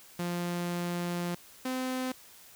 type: tone pair in turn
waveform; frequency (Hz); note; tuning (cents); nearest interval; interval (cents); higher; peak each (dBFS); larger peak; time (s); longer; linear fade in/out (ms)
sawtooth; 174.61 / 257.1; F3 / C4; 0 / -30; perfect fifth; 670; second; -27; neither; 0.19-1.35 / 1.65-2.12; first; 5
effects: white hiss -54 dBFS RMS until 2.55 s